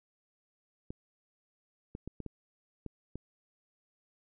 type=clicks; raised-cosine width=3 ms; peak=-27 dBFS; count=7; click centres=0.905 / 1.951 / 2.076 / 2.203 / 2.263 / 2.863 / 3.156 s; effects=none